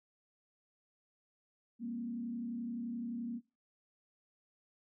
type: tone with frequency modulation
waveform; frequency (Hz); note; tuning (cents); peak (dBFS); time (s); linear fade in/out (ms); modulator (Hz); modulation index
sine; 235.8; A#3; +20; -37; 1.79-3.41; 50; 31.6; 0.61
effects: noise-tail reverb RT60 0.3 s tail -22 dB re dry